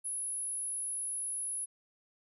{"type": "tone", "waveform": "sine", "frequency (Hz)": 10548, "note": "E9", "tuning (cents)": 0, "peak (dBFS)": -34, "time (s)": [0.04, 1.66], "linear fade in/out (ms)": 20, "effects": []}